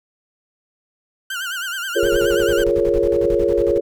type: tone with vibrato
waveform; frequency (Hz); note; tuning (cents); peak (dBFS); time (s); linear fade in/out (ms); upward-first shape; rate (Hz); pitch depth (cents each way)
30% pulse; 1480; F#6; 0; -21; 1.3-2.64; 5; sine; 9.4; 120
type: chord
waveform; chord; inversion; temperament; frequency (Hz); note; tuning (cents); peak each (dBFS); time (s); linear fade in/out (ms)
sine; Bb minor seventh; second; equal; 349.2 / 415.3 / 466.2 / 554.4; F4 / Ab4 / Bb4 / Db5; 0 / 0 / 0 / 0; -20; 1.95-3.81; 20
type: noise with tremolo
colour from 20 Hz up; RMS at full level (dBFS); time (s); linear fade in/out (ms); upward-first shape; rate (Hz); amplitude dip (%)
brown; -27; 2.03-3.78; 2; square; 11; 80
effects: none